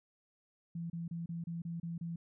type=tone bursts; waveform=sine; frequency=168.3 Hz; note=E3; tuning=36 cents sharp; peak=-37 dBFS; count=8; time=0.75-2.16 s; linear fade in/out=5 ms; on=150 ms; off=30 ms; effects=none